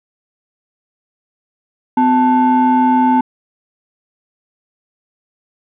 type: ring-modulated tone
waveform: triangle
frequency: 313.3 Hz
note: D#4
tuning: 12 cents sharp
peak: -4 dBFS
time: 1.97-3.21 s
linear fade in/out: 5 ms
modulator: 567 Hz
effects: resampled to 8000 Hz